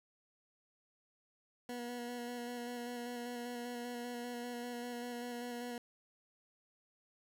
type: tone with vibrato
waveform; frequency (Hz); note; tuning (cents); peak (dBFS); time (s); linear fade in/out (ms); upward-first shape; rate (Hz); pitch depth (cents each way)
20% pulse; 241.7; B3; -37; -36; 1.69-5.78; 2; square; 5.1; 16
effects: none